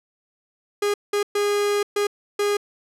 45% pulse tone bursts at uneven times, 410 Hz, G#4, 22 cents flat, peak -19 dBFS, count 5, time 0.82-0.94 / 1.13-1.23 / 1.35-1.83 / 1.96-2.07 / 2.39-2.57 s, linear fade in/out 5 ms, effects low-pass 12000 Hz 12 dB/octave

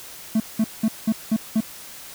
triangle tone bursts, 220 Hz, A3, in tune, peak -14 dBFS, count 6, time 0.35-1.606 s, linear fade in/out 5 ms, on 51 ms, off 190 ms, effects white hiss -40 dBFS RMS until 2.14 s

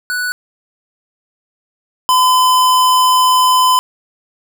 square tone pair in turn, 1480 / 1015.7 Hz, F#6 / B5, 0 / +48 cents, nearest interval perfect fifth, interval 652 cents, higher first, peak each -17 / -9 dBFS, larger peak second, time 0.1-0.32 / 2.09-3.79 s, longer second, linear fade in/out 0 ms, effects none

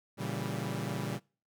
sawtooth chord, A# diminished seventh, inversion none, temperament equal with one note detuned, 116.54 / 140.53 / 164.81 / 196 Hz, A#2 / C#3 / E3 / G3, 0 / +24 / 0 / 0 cents, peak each -35 / -34 / -37 / -35 dBFS, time 0.17-1.2 s, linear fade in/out 50 ms, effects noise-tail reverb RT60 0.4 s tail -26 dB re dry

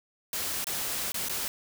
white noise with dropouts, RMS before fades -32 dBFS, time 0.33-1.48 s, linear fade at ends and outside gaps 1 ms, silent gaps 0.643-0.669 / 1.12-1.143 / 1.286-1.295 s, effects none

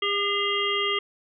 harmonic tone with a mistuned harmonic, 403.3 Hz, G4, 49 cents sharp, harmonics 1 / 3 / 5 / 7 / 8, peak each -29 / -29 / -29 / -29 / -29 dBFS, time 0.02-0.99 s, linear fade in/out 5 ms, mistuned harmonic 5, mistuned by +31 cents, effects none

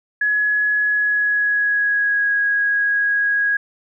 sine tone with pitch glide, 1688 to 1652.3 Hz, G#6 to G#6, +28 to -9 cents, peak -15 dBFS, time 0.21-3.57 s, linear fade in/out 5 ms, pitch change -37 cents, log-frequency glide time 0.84-2.34 s, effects none

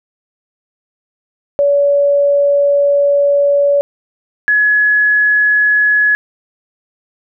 sine tone pair in turn, 569 / 1692.3 Hz, C#5 / G#6, +45 / +32 cents, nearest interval octave + perfect fifth, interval 1887 cents, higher second, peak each -8 dBFS, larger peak neither, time 1.59-3.81 / 4.48-6.15 s, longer first, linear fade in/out 0 ms, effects none

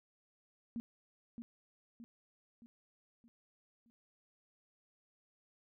sine tone with echo, 233.1 Hz, A#3, in tune, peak -37 dBFS, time 0.76-0.8 s, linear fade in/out 0 ms, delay 620 ms, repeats 5, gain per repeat -6 dB, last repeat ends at 3.9 s, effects none

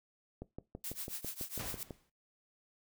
click train, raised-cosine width 2 ms, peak -29 dBFS, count 10, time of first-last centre 0.42-1.908 s, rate 6.05 Hz
blue noise with tremolo, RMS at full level -39 dBFS, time 0.84-1.83 s, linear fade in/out 0 ms, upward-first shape triangle, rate 7.3 Hz, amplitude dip 95%
pink noise with exponential decay, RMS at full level -39 dBFS, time 1.59-2.1 s, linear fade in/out 5 ms, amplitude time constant 110 ms
effects noise-tail reverb RT60 0.2 s tail -19 dB re dry

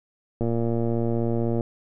click train, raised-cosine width 2 ms, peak -13 dBFS, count 140, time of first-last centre 0.41-1.608 s, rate 116 Hz, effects none

